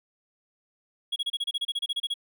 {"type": "tone bursts", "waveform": "triangle", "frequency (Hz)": 3322, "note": "G#7", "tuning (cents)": 0, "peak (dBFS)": -24, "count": 15, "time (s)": [1.12, 2.141], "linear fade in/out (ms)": 10, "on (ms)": 41, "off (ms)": 29, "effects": []}